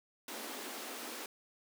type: high-pass noise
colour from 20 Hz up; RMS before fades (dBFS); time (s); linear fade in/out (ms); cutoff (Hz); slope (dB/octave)
pink; -44; 0.28-1.26; 2; 220; 96
effects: none